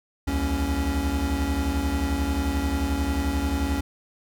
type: tone cluster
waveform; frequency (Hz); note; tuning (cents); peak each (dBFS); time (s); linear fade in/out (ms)
square; 66.5 / 77.8 / 278.1; C2 / D#2 / C#4; +29 / 0 / +6; -28; 0.27-3.81; 10
effects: none